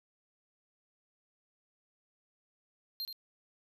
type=tone with echo; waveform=square; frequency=4186 Hz; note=C8; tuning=in tune; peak=-36 dBFS; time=3-3.05 s; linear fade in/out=0 ms; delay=77 ms; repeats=1; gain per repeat=-6 dB; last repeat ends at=3.127 s; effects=13-bit